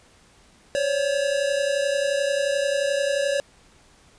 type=tone pair together; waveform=square; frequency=537 / 568.4 Hz; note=C5 / C#5; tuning=+45 / +43 cents; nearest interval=minor second; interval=98 cents; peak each=-27 / -23 dBFS; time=0.75-3.4 s; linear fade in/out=0 ms; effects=pink hiss -55 dBFS RMS until 4.18 s + resampled to 22050 Hz